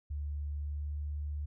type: tone with pitch glide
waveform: sine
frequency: 73 to 73.68 Hz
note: D2 to D2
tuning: -10 to +6 cents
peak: -34 dBFS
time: 0.1-1.46 s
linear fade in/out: 10 ms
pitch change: +16 cents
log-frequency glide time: 0.58-0.94 s
effects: none